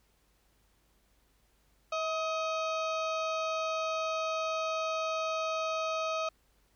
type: harmonic tone with a mistuned harmonic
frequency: 632 Hz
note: D#5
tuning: 27 cents sharp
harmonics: 1 / 2 / 4 / 5 / 6 / 7 / 8 / 9 / 10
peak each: -33 / -34 / -40 / -49 / -47 / -49 / -56 / -54 / -52 dBFS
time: 1.92-6.29 s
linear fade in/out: 5 ms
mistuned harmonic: 1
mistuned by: +26 cents
effects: added 50 Hz sine -70 dBFS peak until 6.75 s + pink hiss -71 dBFS RMS until 6.75 s